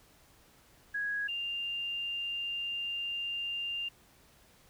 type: tone pair in turn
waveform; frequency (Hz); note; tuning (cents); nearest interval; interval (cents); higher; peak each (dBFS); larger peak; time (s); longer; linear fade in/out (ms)
sine; 1659 / 2795; G#6 / F7; -2 / +1; major sixth; 903; second; -31 / -33; first; 0.94-1.28 / 1.28-3.89; second; 10
effects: pink hiss -62 dBFS RMS until 4.69 s